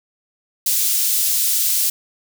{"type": "high-pass noise", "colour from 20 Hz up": "white", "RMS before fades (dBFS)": -18, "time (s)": [0.66, 1.9], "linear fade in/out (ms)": 5, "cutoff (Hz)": 4700, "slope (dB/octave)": 12, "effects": []}